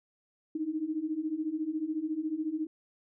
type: beating tone pair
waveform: sine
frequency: 303.1 / 317.1 Hz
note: D#4 / D#4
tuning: -45 / +33 cents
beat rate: 14 Hz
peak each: -35 / -32 dBFS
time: 0.55-2.67 s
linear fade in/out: 5 ms
effects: none